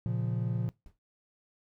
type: chord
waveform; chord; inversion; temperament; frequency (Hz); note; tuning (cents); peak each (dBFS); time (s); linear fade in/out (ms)
triangle; Bb minor; none; equal; 116.54 / 138.59 / 174.61; Bb2 / Db3 / F3; 0 / 0 / 0; -29 / -34 / -33; 0.06-0.69; 0
type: noise with exponential decay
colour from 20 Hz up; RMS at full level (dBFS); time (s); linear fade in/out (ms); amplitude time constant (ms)
brown; -48; 0.86-0.99; 2; 27
effects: noise-tail reverb RT60 0.2 s tail -20 dB re dry